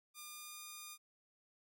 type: tone with pitch glide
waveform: 5% pulse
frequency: 1204 to 1214.5 Hz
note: D6 to D#6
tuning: +43 to -42 cents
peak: -37 dBFS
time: 0.14-0.98 s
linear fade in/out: 50 ms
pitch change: +15 cents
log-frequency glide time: 0.25-0.61 s
effects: none